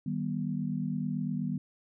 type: chord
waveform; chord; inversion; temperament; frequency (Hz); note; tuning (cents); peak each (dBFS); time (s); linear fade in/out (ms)
sine; Eb augmented; none; just; 155.56 / 194.45 / 243.1; Eb3 / G3 / B3; 0 / -14 / -27; -34; 0.06-1.58; 5
effects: none